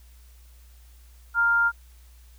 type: tone pair together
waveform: sine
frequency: 930.6 / 1400 Hz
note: A#5 / F6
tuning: -3 / +4 cents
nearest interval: perfect fifth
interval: 707 cents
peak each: -30 / -18 dBFS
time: 1.34-1.72 s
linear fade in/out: 50 ms
effects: added 60 Hz sine -48 dBFS peak until 2.38 s + white hiss -60 dBFS RMS until 2.38 s